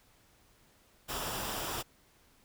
pink noise with comb filter, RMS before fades -37 dBFS, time 1.08-1.83 s, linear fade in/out 20 ms, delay 0.47 ms, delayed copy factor -0.5, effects pink hiss -65 dBFS RMS until 2.44 s

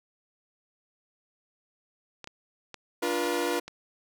clicks, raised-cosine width 0.2 ms, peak -23 dBFS, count 5, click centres 2.243 / 2.274 / 2.743 / 3.254 / 3.68 s
sawtooth chord, B diminished, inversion first, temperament equal with one note detuned, 293.7 / 349.2 / 481.5 Hz, D4 / F4 / B4, 0 / 0 / -44 cents, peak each -29 / -26 / -26 dBFS, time 3.02-3.6 s, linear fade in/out 10 ms
effects none

